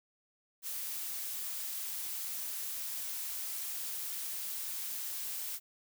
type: noise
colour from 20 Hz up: blue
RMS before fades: -39 dBFS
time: 0.62-5.6 s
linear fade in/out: 50 ms
effects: none